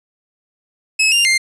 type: tone with pitch steps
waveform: sawtooth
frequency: 2580 / 2795 / 2103 Hz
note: E7 / F7 / C7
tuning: -38 / +1 / +8 cents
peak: -8 dBFS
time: 0.99-1.38 s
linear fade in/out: 10 ms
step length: 130 ms
effects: resampled to 24000 Hz